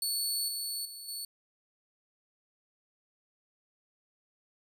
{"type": "tone with level steps", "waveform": "20% pulse", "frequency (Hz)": 4435, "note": "C#8", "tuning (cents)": 0, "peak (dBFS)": [-24, -28, -37, -31], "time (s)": [0.02, 1.25], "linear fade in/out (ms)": 2, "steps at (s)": [0.48, 0.85, 1.08], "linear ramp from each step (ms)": 5, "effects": []}